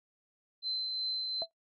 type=tone with tremolo; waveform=sine; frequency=4077 Hz; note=C8; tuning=46 cents flat; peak=-31 dBFS; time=0.62-1.46 s; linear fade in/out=50 ms; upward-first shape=triangle; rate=2.7 Hz; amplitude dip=30%
type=tone with exponential decay; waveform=sine; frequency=659.3 Hz; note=E5; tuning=in tune; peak=-31 dBFS; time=1.42-1.51 s; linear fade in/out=0 ms; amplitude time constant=18 ms
effects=noise-tail reverb RT60 0.1 s tail -19 dB re dry + MP3 32 kbps